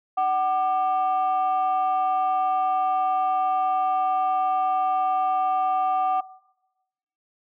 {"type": "tone pair together", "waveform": "sine", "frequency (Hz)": [751.5, 1193], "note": ["F#5", "D6"], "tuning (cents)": [27, 27], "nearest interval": "minor sixth", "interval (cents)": 800, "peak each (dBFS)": [-19, -25], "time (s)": [0.17, 6.21], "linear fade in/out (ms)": 10, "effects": ["noise-tail reverb RT60 1.0 s tail -22 dB re dry", "tanh soft clip ceiling -15 dBFS"]}